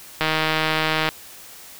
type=click train; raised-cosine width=0.3 ms; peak=-4 dBFS; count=139; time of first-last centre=0.21-1.089 s; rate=157 Hz; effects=white hiss -42 dBFS RMS until 1.79 s